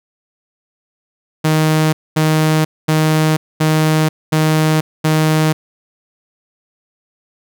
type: tone bursts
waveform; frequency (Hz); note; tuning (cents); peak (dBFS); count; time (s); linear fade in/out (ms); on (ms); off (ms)
sawtooth; 156.3; D#3; +8; -7; 6; 1.44-5.53; 10; 490; 230
effects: none